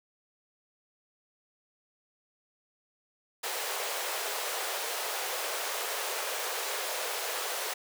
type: high-pass noise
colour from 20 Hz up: pink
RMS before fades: -34 dBFS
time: 3.43-7.74 s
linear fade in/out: 10 ms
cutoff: 420 Hz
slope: 48 dB/octave
effects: none